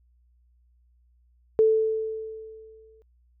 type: tone with exponential decay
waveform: sine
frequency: 440 Hz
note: A4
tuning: in tune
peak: -14 dBFS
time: 1.59-3.02 s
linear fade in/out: 0 ms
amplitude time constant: 310 ms
effects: added 60 Hz sine -59 dBFS peak until 3.4 s